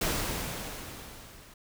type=noise with level ramp; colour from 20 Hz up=pink; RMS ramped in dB=-28 to -53 dBFS; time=0.01-1.54 s; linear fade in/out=5 ms; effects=none